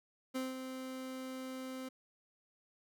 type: tone with ADSR envelope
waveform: 30% pulse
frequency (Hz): 260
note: C4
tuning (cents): -11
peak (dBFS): -32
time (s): 0.34-1.89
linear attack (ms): 20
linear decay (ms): 180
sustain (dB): -7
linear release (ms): 9
effects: none